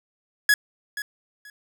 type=tone with echo; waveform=45% pulse; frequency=1680 Hz; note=G#6; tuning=19 cents sharp; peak=-14 dBFS; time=0.49-0.54 s; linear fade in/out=2 ms; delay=480 ms; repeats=2; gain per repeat=-14 dB; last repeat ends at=1.5 s; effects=none